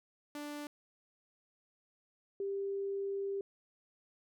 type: tone pair in turn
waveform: sawtooth / sine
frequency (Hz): 293.7 / 395.3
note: D4 / G4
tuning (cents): 0 / +15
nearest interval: perfect fourth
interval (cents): 515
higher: second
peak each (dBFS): -37 / -34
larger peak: second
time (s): 0.35-0.67 / 2.4-3.41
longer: second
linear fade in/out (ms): 2
effects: none